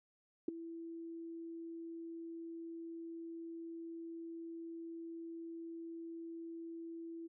sine tone with ADSR envelope, 332 Hz, E4, 12 cents sharp, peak -28 dBFS, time 0.48-7.28 s, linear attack 5 ms, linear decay 8 ms, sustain -16 dB, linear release 20 ms, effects none

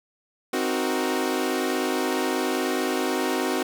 sawtooth chord, C half-diminished seventh, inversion none, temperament equal, 261.6 / 311.1 / 370 / 466.2 Hz, C4 / Eb4 / Gb4 / Bb4, 0 / 0 / 0 / 0 cents, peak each -24 / -26 / -23 / -28 dBFS, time 0.53-3.63 s, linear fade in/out 5 ms, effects none

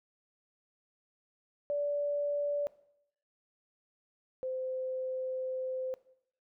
sine tone pair in turn, 579 / 517 Hz, D5 / C5, -25 / -21 cents, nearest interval major second, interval 196 cents, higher first, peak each -29 / -33 dBFS, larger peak first, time 1.7-2.67 / 4.43-5.94 s, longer second, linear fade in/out 0 ms, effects noise-tail reverb RT60 0.7 s tail -18 dB re dry

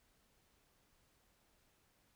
silence, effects pink hiss -74 dBFS RMS until 2.15 s

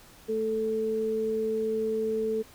sine tone pair together, 220 / 440 Hz, A3 / A4, 0 / 0 cents, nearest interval octave, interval 1200 cents, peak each -34 / -26 dBFS, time 0.28-2.43 s, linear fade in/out 20 ms, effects pink hiss -53 dBFS RMS until 2.54 s

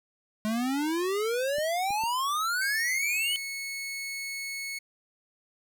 square exponential sweep, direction up, 210.9 to 3047 Hz, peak -27 dBFS, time 0.45-3.36 s, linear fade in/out 0 ms
clicks, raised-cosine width 3 ms, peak -32 dBFS, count 3, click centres 1.584 / 1.906 / 2.037 s
sawtooth tone, 2200 Hz, C#7, 14 cents flat, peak -30 dBFS, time 2.61-4.79 s, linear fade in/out 10 ms
effects none

